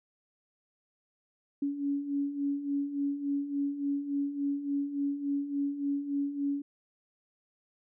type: beating tone pair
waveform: sine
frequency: 280 / 283.5 Hz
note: C#4 / C#4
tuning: +18 / +39 cents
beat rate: 3.5 Hz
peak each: -36 / -30 dBFS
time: 1.62-6.62 s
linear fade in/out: 5 ms
effects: none